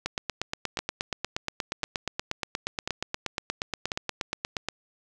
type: two click trains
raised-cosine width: 0.2 ms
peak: -12 / -11 dBFS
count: 4 / 40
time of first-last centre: 0.79-3.918 / 0.06-4.686 s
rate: 0.959 / 8.43 Hz
effects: none